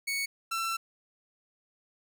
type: tone pair in turn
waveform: sawtooth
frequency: 2222 / 1342.8 Hz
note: C#7 / E6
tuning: +4 / +32 cents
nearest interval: major sixth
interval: 872 cents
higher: first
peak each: -26 dBFS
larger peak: neither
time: 0.07-0.26 / 0.51-0.77 s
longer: second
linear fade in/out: 10 ms
effects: none